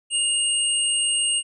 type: tone pair together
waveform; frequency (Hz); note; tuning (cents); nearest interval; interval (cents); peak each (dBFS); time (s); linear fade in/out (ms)
sine; 2842 / 8527; F7 / C9; +30 / +32; octave + perfect fifth; 1902; -22; 0.1-1.43; 50
effects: none